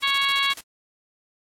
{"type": "noise with tremolo", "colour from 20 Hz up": "white", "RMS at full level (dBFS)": -35, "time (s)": [0, 0.64], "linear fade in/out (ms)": 50, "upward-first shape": "square", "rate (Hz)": 14, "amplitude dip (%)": 80}
{"type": "harmonic tone", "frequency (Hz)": 554, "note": "C#5", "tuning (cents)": -1, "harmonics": [2, 3, 4, 5, 6, 7, 8], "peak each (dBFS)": [-26, -30, -25, -30, -25, -28, -35], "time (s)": [0.02, 0.54], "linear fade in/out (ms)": 20}
{"effects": ["low-pass 11000 Hz 12 dB/octave"]}